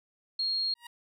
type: tone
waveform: sine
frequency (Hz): 4260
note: C8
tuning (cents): +30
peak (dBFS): -27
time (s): 0.39-0.74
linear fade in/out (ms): 5
type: tone with exponential growth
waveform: 15% pulse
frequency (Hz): 950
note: A#5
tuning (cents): +33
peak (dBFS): -34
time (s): 0.75-0.87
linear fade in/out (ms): 5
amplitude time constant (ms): 26
effects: none